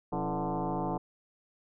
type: tone with frequency modulation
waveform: sine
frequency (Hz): 277.2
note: C#4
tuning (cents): 0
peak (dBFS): -29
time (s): 0.12-0.98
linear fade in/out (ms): 10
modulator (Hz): 152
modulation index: 4.6
effects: none